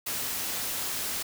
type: noise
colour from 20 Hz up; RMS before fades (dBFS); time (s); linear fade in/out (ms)
white; -32; 0.06-1.23; 10
effects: none